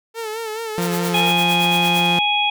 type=tone with vibrato; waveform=sawtooth; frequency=443.8 Hz; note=A4; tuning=15 cents sharp; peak=-21 dBFS; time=0.14-1.33 s; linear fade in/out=50 ms; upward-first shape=sine; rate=4.7 Hz; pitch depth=65 cents each way
type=tone; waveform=sawtooth; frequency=174.61 Hz; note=F3; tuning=in tune; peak=-16 dBFS; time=0.78-2.19 s; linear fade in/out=0 ms
type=noise with tremolo; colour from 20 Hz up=white; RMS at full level=-29 dBFS; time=0.81-2.07 s; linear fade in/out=10 ms; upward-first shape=sine; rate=8.8 Hz; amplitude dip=100%
type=harmonic tone; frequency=830 Hz; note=G#5; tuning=1 cent flat; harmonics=1 / 3 / 4; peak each=-20 / -20 / -20 dBFS; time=1.14-2.5 s; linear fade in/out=5 ms
effects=none